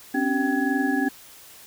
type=tone cluster; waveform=sine; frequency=259.9 / 282.4 / 385.5 / 775 / 1678 Hz; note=C4 / C#4 / G4 / G5 / G#6; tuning=-11 / +32 / -29 / -20 / +17 cents; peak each=-25 / -24 / -32 / -30 / -28 dBFS; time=0.14-1.09 s; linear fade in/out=10 ms; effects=white hiss -47 dBFS RMS until 1.66 s